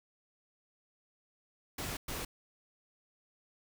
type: noise bursts at uneven times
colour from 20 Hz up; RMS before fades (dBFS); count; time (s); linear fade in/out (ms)
pink; -39; 2; 1.78-1.97 / 2.08-2.25; 5
effects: none

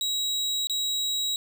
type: tone with dropouts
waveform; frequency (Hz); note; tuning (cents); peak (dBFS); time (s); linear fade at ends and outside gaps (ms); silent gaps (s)
35% pulse; 3850; B7; -45; -23; 0.01-1.36; 1; 0.671-0.697
effects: none

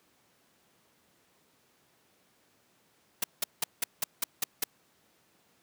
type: noise bursts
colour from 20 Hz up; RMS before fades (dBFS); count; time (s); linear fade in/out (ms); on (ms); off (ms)
white; -28; 8; 3.22-4.64; 5; 20; 180
effects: pink hiss -67 dBFS RMS until 5.62 s + high-pass 150 Hz 12 dB/octave

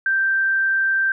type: tone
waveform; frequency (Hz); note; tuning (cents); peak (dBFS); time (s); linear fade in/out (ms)
sine; 1568; G6; 0; -16; 0.06-1.12; 2
effects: none

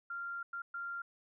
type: tone bursts at uneven times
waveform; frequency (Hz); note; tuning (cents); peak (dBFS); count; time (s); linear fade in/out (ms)
sine; 1389; F6; -10; -38; 3; 0.1-0.43 / 0.53-0.62 / 0.74-1.02; 5
effects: none

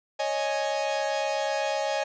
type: chord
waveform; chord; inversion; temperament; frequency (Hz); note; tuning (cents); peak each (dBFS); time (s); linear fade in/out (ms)
45% pulse; C# suspended second; none; equal; 554.4 / 622.3 / 830.6; C#5 / D#5 / G#5; 0 / 0 / 0; -30; 0.19-2.04; 10
effects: resampled to 16000 Hz + 10-bit

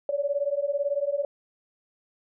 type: beating tone pair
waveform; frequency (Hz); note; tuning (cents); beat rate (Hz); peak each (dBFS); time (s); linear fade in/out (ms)
sine; 560 / 578; C#5 / D5; +18 / -28; 18; -27; 0.09-1.25; 2
effects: none

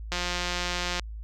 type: click train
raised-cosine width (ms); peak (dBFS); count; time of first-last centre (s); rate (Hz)
0.2; -12; 156; 0.12-0.996; 177
effects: added 54 Hz sine -35 dBFS peak until 1.23 s

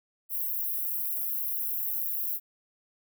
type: high-pass noise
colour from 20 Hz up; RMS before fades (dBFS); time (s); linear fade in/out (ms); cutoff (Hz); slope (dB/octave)
white; -31; 0.29-2.4; 50; 12000; 48
effects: none

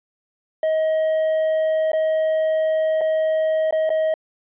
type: tone with dropouts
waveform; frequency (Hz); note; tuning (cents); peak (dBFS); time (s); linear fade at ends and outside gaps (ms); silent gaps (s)
triangle; 632; D#5; +27; -15; 0.63-4.14; 2; 1.918-1.932 / 3.01-3.014 / 3.709-3.725 / 3.893-3.902
effects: resampled to 8000 Hz

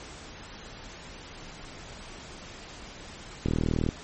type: click train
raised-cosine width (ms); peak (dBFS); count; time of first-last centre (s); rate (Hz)
3; -13; 18; 3.46-3.889; 39.6
effects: pink hiss -44 dBFS RMS until 4.03 s + MP3 32 kbps

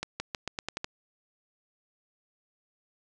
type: accelerating click train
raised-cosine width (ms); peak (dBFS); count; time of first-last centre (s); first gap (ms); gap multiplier
0.2; -15; 8; 0.03-0.844; 170; 0.87
effects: resampled to 22050 Hz + 8-bit

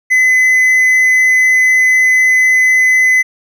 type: tone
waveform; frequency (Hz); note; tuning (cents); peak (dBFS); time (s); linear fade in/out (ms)
triangle; 2024; B6; +42; -5; 0.1-3.23; 20
effects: none

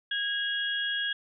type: tone cluster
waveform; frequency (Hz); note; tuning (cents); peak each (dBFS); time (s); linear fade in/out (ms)
sine; 1642 / 2862 / 3315; G#6 / F7 / G#7; -20 / +42 / -4; -30 / -39 / -31; 0.11-1.13; 5
effects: none

